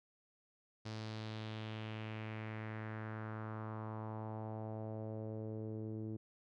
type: tone with low-pass filter sweep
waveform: sawtooth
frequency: 109.3 Hz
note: A2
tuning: 11 cents flat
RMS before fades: -44 dBFS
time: 0.85-6.17 s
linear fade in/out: 10 ms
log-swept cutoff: 5000 to 340 Hz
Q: 2.5
effects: none